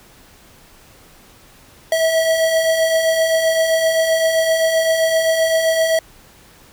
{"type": "beating tone pair", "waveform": "square", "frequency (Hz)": [642, 649.7], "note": ["E5", "E5"], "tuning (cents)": [-46, -25], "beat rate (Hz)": 7.7, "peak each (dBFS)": [-24, -15], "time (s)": [1.92, 5.99], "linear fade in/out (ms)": 2, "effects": ["pink hiss -47 dBFS RMS until 6.72 s"]}